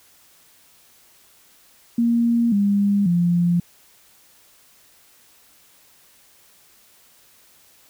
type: tone with pitch steps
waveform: sine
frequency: 234.4 / 201.7 / 173.58 Hz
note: A#3 / G3 / F3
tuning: +10 / +50 / -10 cents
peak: -15 dBFS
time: 1.98-3.6 s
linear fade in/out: 5 ms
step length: 540 ms
effects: white hiss -54 dBFS RMS until 7.89 s